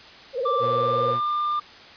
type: tone with vibrato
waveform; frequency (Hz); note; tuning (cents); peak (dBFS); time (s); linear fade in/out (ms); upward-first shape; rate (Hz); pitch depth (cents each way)
sine; 506; B4; +42; -23; 0.33-1.16; 50; sine; 20; 140
type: tone with pitch glide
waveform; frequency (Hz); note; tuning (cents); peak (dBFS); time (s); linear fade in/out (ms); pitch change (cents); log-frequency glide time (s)
triangle; 1174.7 to 1197.3; D6 to D6; 0 to +33; -20; 0.45-1.6; 10; +33; 0.7-1.09
type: tone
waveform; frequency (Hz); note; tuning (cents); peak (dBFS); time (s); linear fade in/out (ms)
sawtooth; 120.7; B2; -39; -27; 0.59-1.21; 50
effects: white hiss -45 dBFS RMS until 1.96 s + resampled to 11025 Hz